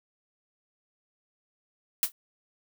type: noise with exponential decay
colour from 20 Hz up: blue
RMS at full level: -19 dBFS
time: 2.03-2.12 s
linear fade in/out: 1 ms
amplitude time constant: 18 ms
effects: none